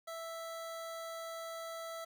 25% pulse tone, 659.3 Hz, E5, in tune, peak -38 dBFS, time 0.07-2.05 s, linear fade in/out 10 ms, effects 11-bit

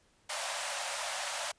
pink high-pass noise, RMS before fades -36 dBFS, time 0.29-1.52 s, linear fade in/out 10 ms, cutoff 550 Hz, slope 96 dB/octave, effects pink hiss -68 dBFS RMS until 1.58 s + resampled to 22050 Hz

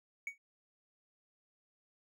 triangle tone with exponential decay, 2241 Hz, C#7, 18 cents sharp, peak -32 dBFS, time 0.27-0.38 s, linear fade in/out 2 ms, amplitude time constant 22 ms, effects none

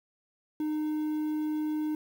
triangle tone with quantisation, 306.3 Hz, D#4, 27 cents flat, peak -26 dBFS, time 0.6-1.95 s, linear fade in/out 2 ms, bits 9, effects none

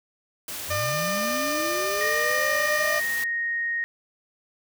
white noise, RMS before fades -34 dBFS, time 0.48-3.24 s, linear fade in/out 2 ms
sine linear sweep, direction up, 77.6 to 676 Hz, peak -31 dBFS, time 0.67-3.02 s, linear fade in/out 50 ms
harmonic tone, 602 Hz, D5, 43 cents sharp, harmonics 1 / 2 / 3 / 4 / 5 / 6 / 7 / 8 / 9 / 10, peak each -28 / -30 / -32 / -35 / -43 / -45 / -43 / -40 / -43 / -38 dBFS, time 0.7-3 s, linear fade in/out 10 ms
sine tone, 1864.7 Hz, A#6, in tune, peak -24 dBFS, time 2.01-3.84 s, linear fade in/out 0 ms
effects none

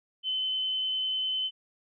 sine tone with vibrato, 3049 Hz, G7, 49 cents flat, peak -27 dBFS, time 0.23-1.51 s, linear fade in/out 50 ms, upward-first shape triangle, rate 10 Hz, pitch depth 8 cents each way, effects none

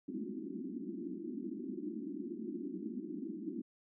white band-pass noise, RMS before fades -42 dBFS, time 0.08-3.62 s, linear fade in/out 10 ms, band 190 to 360 Hz, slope 96 dB/octave, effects none

